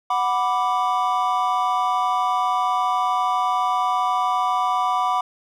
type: chord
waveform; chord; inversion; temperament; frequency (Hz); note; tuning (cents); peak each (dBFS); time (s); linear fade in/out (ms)
triangle; B minor; second; equal; 740 / 987.8 / 1174.7; F#5 / B5 / D6; 0 / 0 / 0; -21; 0.1-5.21; 5
effects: none